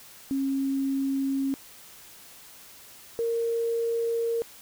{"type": "tone pair in turn", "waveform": "sine", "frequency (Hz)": [271.7, 462.7], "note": ["C#4", "A#4"], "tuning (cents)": [-35, -13], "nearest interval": "major sixth", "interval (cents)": 922, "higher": "second", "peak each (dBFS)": -24, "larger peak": "neither", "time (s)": [[0.31, 1.54], [3.19, 4.42]], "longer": "neither", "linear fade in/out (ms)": 0, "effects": ["white hiss -49 dBFS RMS until 4.61 s"]}